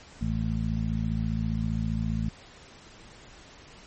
harmonic tone, 55 Hz, A1, in tune, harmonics 1 / 2 / 3 / 4, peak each -31 / -31 / -31 / -31 dBFS, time 0.21-2.29 s, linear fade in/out 5 ms, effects pink hiss -50 dBFS RMS until 3.86 s + MP3 32 kbps

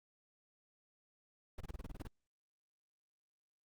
brown noise bursts, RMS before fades -43 dBFS, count 10, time 1.58-2.074 s, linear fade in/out 5 ms, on 26 ms, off 26 ms, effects Opus 48 kbps

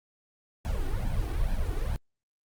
brown noise with flanger, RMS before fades -28 dBFS, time 0.65-1.96 s, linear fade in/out 0 ms, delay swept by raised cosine 1.2 to 2.7 ms, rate 2.3 Hz, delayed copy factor +1, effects Opus 48 kbps

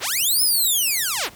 5% pulse linear two-way sweep, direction up then down, 174.61 to 5274 to 174.61 Hz, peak -10 dBFS, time 0-1.3 s, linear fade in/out 50 ms, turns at 0.42 s, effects pink hiss -46 dBFS RMS until 1.35 s + high-pass 60 Hz 12 dB/octave

